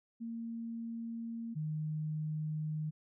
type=tone pair in turn; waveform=sine; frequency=230 / 154.15 Hz; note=A#3 / D#3; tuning=-23 / -16 cents; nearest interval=perfect fifth; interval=693 cents; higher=first; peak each=-38 / -34 dBFS; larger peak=second; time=0.2-1.55 / 1.55-2.91 s; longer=second; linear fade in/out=20 ms; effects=none